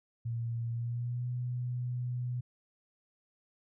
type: tone with pitch glide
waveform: sine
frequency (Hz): 116.54 to 123.47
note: A#2 to B2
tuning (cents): 0 to 0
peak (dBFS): -32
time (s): 0.25-2.41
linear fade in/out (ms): 10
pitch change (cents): +100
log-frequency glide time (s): 0.71-1.27
effects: none